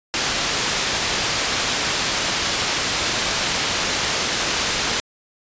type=low-pass noise; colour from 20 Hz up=white; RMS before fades=-22 dBFS; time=0.14-5 s; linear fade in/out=0 ms; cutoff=5700 Hz; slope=12 dB/octave; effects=resampled to 16000 Hz